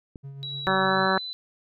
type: click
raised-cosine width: 3 ms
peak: -27 dBFS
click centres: 0.158 s
type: tone with tremolo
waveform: triangle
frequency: 138 Hz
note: C#3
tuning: 7 cents flat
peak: -33 dBFS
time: 0.23-1.08 s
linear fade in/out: 20 ms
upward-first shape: sine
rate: 6.8 Hz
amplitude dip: 40%
type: tone with pitch glide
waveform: sine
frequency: 3896 to 4008 Hz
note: B7 to B7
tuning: -24 to +25 cents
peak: -32 dBFS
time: 0.43-1.33 s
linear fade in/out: 0 ms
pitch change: +49 cents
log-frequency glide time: 0.79-1.04 s
type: harmonic tone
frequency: 190 Hz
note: F#3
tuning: 46 cents sharp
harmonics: 1 / 2 / 3 / 4 / 5 / 6 / 7 / 8 / 9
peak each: -29 / -29 / -29 / -29 / -29 / -29 / -29 / -29 / -29 dBFS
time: 0.67-1.18 s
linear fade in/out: 0 ms
effects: none